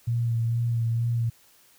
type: tone with vibrato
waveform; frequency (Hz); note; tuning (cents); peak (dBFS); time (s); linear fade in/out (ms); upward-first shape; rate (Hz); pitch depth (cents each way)
sine; 116.54; A#2; 0; -22; 0.07-1.3; 10; sine; 2.2; 25
effects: white hiss -58 dBFS RMS until 1.78 s